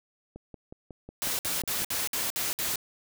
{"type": "click train", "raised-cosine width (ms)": 2, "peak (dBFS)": -29, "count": 9, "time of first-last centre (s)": [0.36, 1.82], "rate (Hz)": 5.48}
{"type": "noise bursts", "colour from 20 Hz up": "white", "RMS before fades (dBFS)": -30, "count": 7, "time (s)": [1.22, 2.758], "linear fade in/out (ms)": 0, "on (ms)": 170, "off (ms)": 58}
{"effects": []}